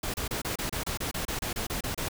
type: noise bursts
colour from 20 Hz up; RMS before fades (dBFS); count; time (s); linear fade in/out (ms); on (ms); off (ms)
pink; -32; 15; 0.03-2.086; 5; 110; 29
effects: none